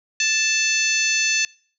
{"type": "harmonic tone", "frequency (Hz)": 880, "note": "A5", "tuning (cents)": 0, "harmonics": [2, 3, 4, 5, 6, 7, 8], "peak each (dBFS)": [-27, -21, -29, -26, -32, -23, -33], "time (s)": [0.2, 1.45], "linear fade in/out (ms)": 2, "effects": ["noise-tail reverb RT60 0.5 s tail -25 dB re dry"]}